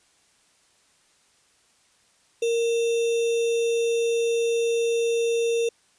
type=tone with sample-and-hold; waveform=sine; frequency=463.9 Hz; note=A#4; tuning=8 cents flat; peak=-20 dBFS; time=2.42-5.69 s; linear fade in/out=5 ms; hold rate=3150 Hz; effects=white hiss -62 dBFS RMS until 5.98 s + resampled to 22050 Hz